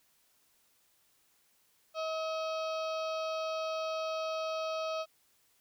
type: harmonic tone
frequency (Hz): 638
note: D#5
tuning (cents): +43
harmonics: 1 / 2 / 4 / 5 / 6 / 7 / 8 / 9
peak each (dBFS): -34 / -39 / -45 / -49 / -51 / -50 / -54 / -55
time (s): 1.94-5.06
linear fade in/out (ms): 50
effects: white hiss -70 dBFS RMS until 5.6 s

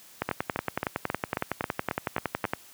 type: two click trains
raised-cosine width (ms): 0.5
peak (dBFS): -12 / -11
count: 9 / 26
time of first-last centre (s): 0.29-2.452 / 0.22-2.535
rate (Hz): 3.7 / 10.8
effects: white hiss -52 dBFS RMS until 2.73 s + high-pass 80 Hz 12 dB/octave

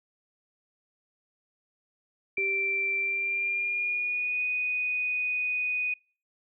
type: tone with pitch glide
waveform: sine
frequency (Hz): 2349 to 2484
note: D7 to D#7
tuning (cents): 0 to -3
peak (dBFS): -26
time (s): 2.37-5.94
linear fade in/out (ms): 5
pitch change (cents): +97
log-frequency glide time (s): 2.98-4.44
type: tone with exponential decay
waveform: sine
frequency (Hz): 390.8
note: G4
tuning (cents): -5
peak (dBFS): -32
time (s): 2.38-4.78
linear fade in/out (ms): 0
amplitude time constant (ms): 520
effects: noise-tail reverb RT60 0.4 s tail -26 dB re dry

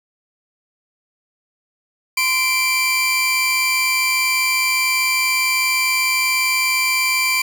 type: tone pair together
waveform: sawtooth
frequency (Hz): 1033.1 / 2349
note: C6 / D7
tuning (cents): -22 / 0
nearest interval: octave + major second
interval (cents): 1422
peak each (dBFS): -20 / -13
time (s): 2.17-7.42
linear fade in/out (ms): 5
effects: 7-bit

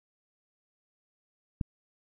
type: click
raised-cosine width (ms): 5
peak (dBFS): -17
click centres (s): 1.612
effects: none

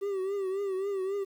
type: tone with vibrato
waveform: triangle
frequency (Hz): 389.1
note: G4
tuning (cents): -13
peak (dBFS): -27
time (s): 0.01-1.25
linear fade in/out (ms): 20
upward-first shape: triangle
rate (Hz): 3.7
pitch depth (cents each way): 86
effects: 10-bit

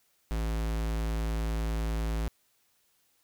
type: tone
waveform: square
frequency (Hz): 55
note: A1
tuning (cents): 0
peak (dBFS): -29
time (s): 0.31-2.28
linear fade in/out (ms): 0
effects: white hiss -70 dBFS RMS until 3.23 s

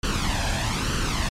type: noise with flanger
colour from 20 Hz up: pink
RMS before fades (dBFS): -24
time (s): 0.03-1.29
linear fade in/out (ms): 5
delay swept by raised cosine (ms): 0.67 to 1.24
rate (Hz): 1.1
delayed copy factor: +0.65
effects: low-pass 7000 Hz 12 dB/octave + MP3 64 kbps

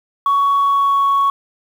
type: tone with pitch glide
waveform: sine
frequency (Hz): 1119 to 1111.9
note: C#6 to C#6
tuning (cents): +16 to +5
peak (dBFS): -10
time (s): 0.26-1.3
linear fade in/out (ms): 2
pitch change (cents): -11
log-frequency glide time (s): 0.58-1.07
effects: tanh soft clip ceiling -9 dBFS + 7-bit

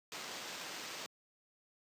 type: noise with sample-and-hold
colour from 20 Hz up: violet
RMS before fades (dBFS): -45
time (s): 0.12-1.06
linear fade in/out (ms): 0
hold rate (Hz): 11025
effects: high-pass 200 Hz 12 dB/octave + resampled to 32000 Hz

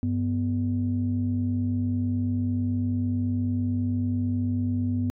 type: tone pair together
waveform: sine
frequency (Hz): 98.1 / 247.2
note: G2 / B3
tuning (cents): +2 / +2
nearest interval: octave + major third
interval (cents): 1600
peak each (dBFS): -25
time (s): 0.03-5.1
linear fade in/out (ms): 0
effects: tanh soft clip ceiling -16 dBFS

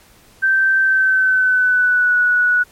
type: tone with pitch glide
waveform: sine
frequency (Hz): 1557 to 1469.6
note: G6 to F#6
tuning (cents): -12 to -12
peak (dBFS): -11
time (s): 0.42-2.64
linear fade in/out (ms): 20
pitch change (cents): -100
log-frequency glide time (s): 0.8-2.16
effects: pink hiss -49 dBFS RMS until 2.71 s + MP3 64 kbps

